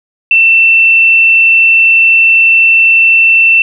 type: tone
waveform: sine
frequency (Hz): 2682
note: E7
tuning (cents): +29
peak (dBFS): -3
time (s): 0.31-3.62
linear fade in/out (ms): 2
effects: none